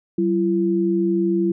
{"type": "tone pair together", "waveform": "sine", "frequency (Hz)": [190.3, 339.1], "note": ["F#3", "E4"], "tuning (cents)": [49, 49], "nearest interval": "minor seventh", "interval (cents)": 1000, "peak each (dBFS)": [-21, -18], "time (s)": [0.18, 1.52], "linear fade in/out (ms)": 5, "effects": []}